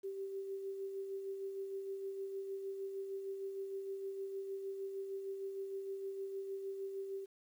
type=tone with tremolo; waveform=sine; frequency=390 Hz; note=G4; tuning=9 cents flat; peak=-38 dBFS; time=0.03-7.26 s; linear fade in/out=20 ms; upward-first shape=sine; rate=6.5 Hz; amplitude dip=40%; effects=11-bit